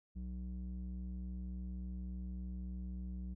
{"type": "tone with low-pass filter", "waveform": "square", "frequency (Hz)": 61.74, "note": "B1", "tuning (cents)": 0, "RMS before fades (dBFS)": -43, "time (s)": [0.15, 3.35], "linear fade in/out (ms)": 20, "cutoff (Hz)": 190, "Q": 1.9, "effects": []}